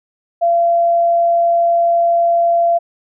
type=tone; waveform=sine; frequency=683 Hz; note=F5; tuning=39 cents flat; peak=-10 dBFS; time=0.41-2.79 s; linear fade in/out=20 ms; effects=none